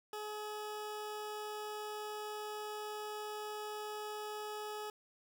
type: tone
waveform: 20% pulse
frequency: 423.4 Hz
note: G#4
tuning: 33 cents sharp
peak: -36 dBFS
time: 0.13-4.9 s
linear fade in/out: 2 ms
effects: none